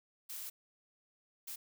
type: noise bursts at uneven times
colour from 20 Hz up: blue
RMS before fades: -44 dBFS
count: 2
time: 0.29-0.5 / 1.47-1.56 s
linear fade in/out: 10 ms
effects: none